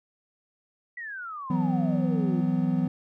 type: exponential sweep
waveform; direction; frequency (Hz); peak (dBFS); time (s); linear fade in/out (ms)
sine; down; 1974 to 332.6; -34; 0.97-2.41; 5
type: chord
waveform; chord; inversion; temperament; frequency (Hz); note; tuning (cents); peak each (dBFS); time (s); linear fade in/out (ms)
triangle; E suspended second; none; equal with one note detuned; 164.81 / 185 / 251; E3 / F#3 / B3; 0 / 0 / +28; -25; 1.5-2.88; 5
effects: none